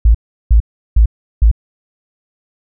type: tone bursts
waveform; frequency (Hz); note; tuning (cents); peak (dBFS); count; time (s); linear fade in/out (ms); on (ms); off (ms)
sine; 55.3; A1; +9; -4; 4; 0.05-1.514; 5; 96; 360
effects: none